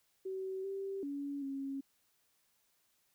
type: tone with pitch steps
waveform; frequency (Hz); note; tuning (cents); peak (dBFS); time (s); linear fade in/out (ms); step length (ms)
sine; 380.1 / 390.4 / 282.8 / 273.3; F#4 / G4 / C#4 / C#4; +47 / -7 / +35 / -24; -37; 0.25-1.81; 10; 390
effects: white hiss -75 dBFS RMS until 3.14 s